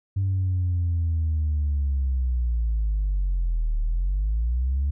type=linear two-way sweep; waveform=sine; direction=down then up; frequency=98 to 37.19 to 71.7 Hz; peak=-19 dBFS; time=0.16-4.91 s; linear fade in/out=10 ms; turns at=3.79 s; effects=tanh soft clip ceiling -18 dBFS